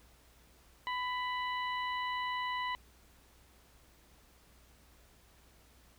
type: harmonic tone with a mistuned harmonic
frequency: 990 Hz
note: B5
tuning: 4 cents sharp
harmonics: 1 / 2 / 3 / 4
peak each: -35 / -39 / -44 / -49 dBFS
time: 0.87-2.75 s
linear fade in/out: 0 ms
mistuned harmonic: 1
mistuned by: +16 cents
effects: added 60 Hz sine -64 dBFS peak until 5.98 s + pink hiss -64 dBFS RMS until 5.98 s